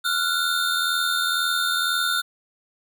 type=tone cluster; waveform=square; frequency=1382 / 1464 / 3629 Hz; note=F6 / F#6 / A#7; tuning=-19 / -19 / -47 cents; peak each=-26 dBFS; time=0.04-2.22 s; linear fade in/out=20 ms; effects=none